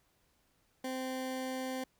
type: tone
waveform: 20% pulse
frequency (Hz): 259.6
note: C4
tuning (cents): -13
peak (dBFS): -31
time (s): 0.84-1.84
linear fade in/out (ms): 5
effects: pink hiss -73 dBFS RMS until 1.99 s